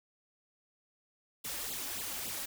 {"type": "noise with flanger", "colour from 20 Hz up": "white", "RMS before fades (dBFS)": -39, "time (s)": [1.44, 2.46], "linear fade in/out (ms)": 10, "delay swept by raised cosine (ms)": [0.25, 3.75], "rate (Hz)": 3.6, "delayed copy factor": 0.9, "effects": []}